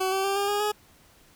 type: tone with pitch steps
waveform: 20% pulse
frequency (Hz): 377 / 385.1 / 393.5 / 402 / 410.6 / 419.5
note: F#4 / G4 / G4 / G4 / G#4 / G#4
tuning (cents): +32 / -31 / +7 / +44 / -20 / +17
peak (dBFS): -19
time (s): 0-0.72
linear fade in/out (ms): 10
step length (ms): 120
effects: pink hiss -57 dBFS RMS until 1.35 s